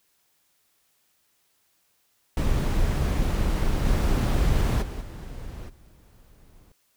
brown noise with level steps, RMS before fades -23 / -21 / -32 / -37 / -53 dBFS, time 2.37-6.72 s, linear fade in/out 2 ms, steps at 3.84 / 4.81 / 5 / 5.68 s, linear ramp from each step 20 ms, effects white hiss -68 dBFS RMS until 6.96 s

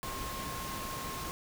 sine tone in noise, 1071 Hz, C6, 40 cents sharp, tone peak -41 dBFS, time 0.03-1.31 s, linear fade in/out 0 ms, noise pink, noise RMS -40 dBFS, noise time 0.03-1.31 s, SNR -4 dB, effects none

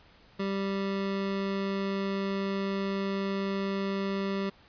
25% pulse tone, 196 Hz, G3, in tune, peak -25 dBFS, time 0.39-4.5 s, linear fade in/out 10 ms, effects pink hiss -58 dBFS RMS until 4.68 s + resampled to 11025 Hz

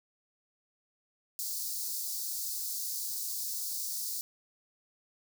white high-pass noise, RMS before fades -36 dBFS, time 1.39-4.21 s, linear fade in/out 0 ms, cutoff 4300 Hz, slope 48 dB/octave, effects none

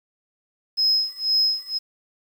sine tone with tremolo, 5120 Hz, D#8, 49 cents sharp, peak -14 dBFS, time 0.77-1.79 s, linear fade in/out 20 ms, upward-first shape sine, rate 2 Hz, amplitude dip 95%, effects tanh soft clip ceiling -13 dBFS + 8-bit

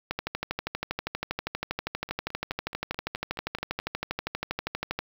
two click trains, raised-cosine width 0.3 ms, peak -24 / -13 dBFS, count 9 / 62, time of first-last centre 2.09-3.799 / 0.11-4.99 s, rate 4.68 / 12.5 Hz, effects 7-bit

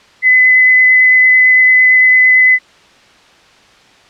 sine tone with vibrato, 2019 Hz, B6, 38 cents sharp, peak -4 dBFS, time 0.22-2.59 s, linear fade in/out 50 ms, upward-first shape sine, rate 8.9 Hz, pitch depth 9 cents each way, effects white hiss -44 dBFS RMS until 4.09 s + low-pass 4000 Hz 12 dB/octave

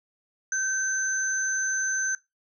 sine tone pair together, 1548 / 6160 Hz, G6 / G8, -22 / -31 cents, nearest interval 2 octaves, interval 2391 cents, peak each -27 dBFS, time 0.52-2.15 s, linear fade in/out 2 ms, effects noise-tail reverb RT60 0.2 s tail -20 dB re dry

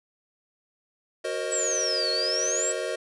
square chord, C half-diminished seventh, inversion second, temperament equal with one note detuned, 370 / 466.2 / 533.3 / 622.3 Hz, Gb4 / Bb4 / C5 / Eb5, 0 / 0 / +33 / 0 cents, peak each -36 / -34 / -34 / -33 dBFS, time 1.24-2.96 s, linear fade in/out 10 ms
sine exponential two-way sweep, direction down then up, 7950 to 4269 to 7950 Hz, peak -25 dBFS, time 1.51-2.73 s, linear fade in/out 20 ms, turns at 2.11 s
effects resampled to 24000 Hz

